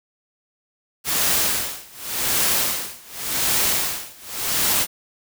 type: noise with tremolo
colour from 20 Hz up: white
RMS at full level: -19 dBFS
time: 1.04-4.87 s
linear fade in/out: 50 ms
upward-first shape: sine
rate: 0.88 Hz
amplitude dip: 95%
effects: none